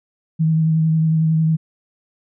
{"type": "tone with vibrato", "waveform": "sine", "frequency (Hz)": 159.6, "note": "D#3", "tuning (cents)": 44, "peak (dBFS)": -13, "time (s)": [0.39, 1.57], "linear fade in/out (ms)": 20, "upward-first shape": "triangle", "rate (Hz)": 11, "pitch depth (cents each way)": 24, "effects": []}